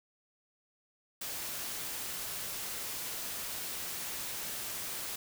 white noise, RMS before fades -39 dBFS, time 1.21-5.16 s, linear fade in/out 5 ms, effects none

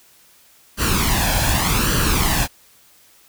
pink noise with flanger, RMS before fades -18 dBFS, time 0.77-2.48 s, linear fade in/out 50 ms, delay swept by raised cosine 0.67 to 1.23 ms, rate 0.85 Hz, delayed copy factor +0.65, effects white hiss -52 dBFS RMS until 3.28 s

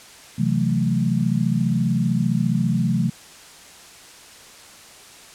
sine chord, F# half-diminished seventh, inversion second, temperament equal, 130.81 / 164.81 / 185 / 220 Hz, C3 / E3 / F#3 / A3, 0 / 0 / 0 / 0 cents, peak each -23 dBFS, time 0.38-3.1 s, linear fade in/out 10 ms, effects white hiss -44 dBFS RMS until 5.34 s + low-pass 9000 Hz 12 dB/octave

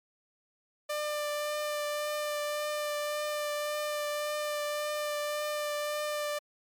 sawtooth tone with vibrato, 595 Hz, D5, 22 cents sharp, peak -27 dBFS, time 0.89-6.39 s, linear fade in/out 10 ms, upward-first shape triangle, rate 1.8 Hz, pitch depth 14 cents each way, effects MP3 96 kbps

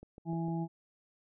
click train, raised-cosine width 2 ms, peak -36 dBFS, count 4, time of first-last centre 0.03-0.483 s, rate 6.62 Hz
harmonic tone, 165.8 Hz, E3, 10 cents sharp, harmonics 1 / 2 / 4 / 5, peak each -33 / -38 / -48 / -43 dBFS, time 0.25-0.68 s, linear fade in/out 50 ms
effects none

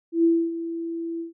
sine tone with ADSR envelope, 333.1 Hz, E4, 18 cents sharp, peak -14 dBFS, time 0.12-1.33 s, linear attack 120 ms, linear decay 270 ms, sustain -13 dB, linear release 130 ms, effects none

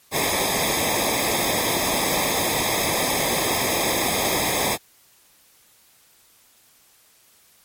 pink noise with comb filter, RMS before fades -22 dBFS, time 0.11-4.78 s, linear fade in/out 50 ms, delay 0.69 ms, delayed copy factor -1, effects white hiss -56 dBFS RMS until 7.64 s + MP3 64 kbps

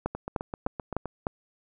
two click trains, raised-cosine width 1 ms, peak -13 / -19 dBFS, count 5 / 8, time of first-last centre 0.06-1.268 / 0.15-1.057 s, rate 3.31 / 7.72 Hz, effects none

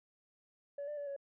sine tone with pitch steps, 569 / 592 / 575 / 559 Hz, C#5 / D5 / D5 / C#5, +45 / +14 / -37 / +14 cents, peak -37 dBFS, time 0.78-1.164 s, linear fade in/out 5 ms, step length 96 ms, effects tanh soft clip ceiling -36 dBFS

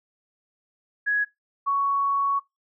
sine tone pair in turn, 1671 / 1115.3 Hz, G#6 / C#6, +10 / +10 cents, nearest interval perfect fifth, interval 700 cents, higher first, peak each -20 dBFS, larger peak neither, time 1.06-1.25 / 1.66-2.4 s, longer second, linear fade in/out 20 ms, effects noise-tail reverb RT60 0.2 s tail -23 dB re dry

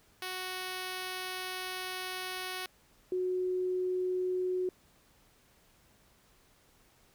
5% pulse / sine tone pair in turn, 370 / 366.8 Hz, F#4 / F#4, 0 / -15 cents, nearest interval unison, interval 15 cents, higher first, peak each -25 / -29 dBFS, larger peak first, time 0.22-2.66 / 3.12-4.69 s, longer first, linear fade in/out 2 ms, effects pink hiss -65 dBFS RMS until 7.14 s

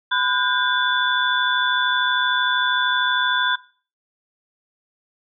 sine tone cluster, 1005 / 1454 / 1587 / 3474 Hz, B5 / F#6 / G6 / A7, +30 / -31 / +21 / -23 cents, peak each -23 dBFS, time 0.11-3.56 s, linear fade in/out 10 ms, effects noise-tail reverb RT60 0.4 s tail -20 dB re dry

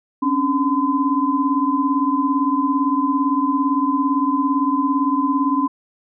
sine tone cluster, 269 / 286.7 / 1019 Hz, C4 / D4 / C6, +48 / -42 / -46 cents, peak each -20 dBFS, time 0.22-5.68 s, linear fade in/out 10 ms, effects none

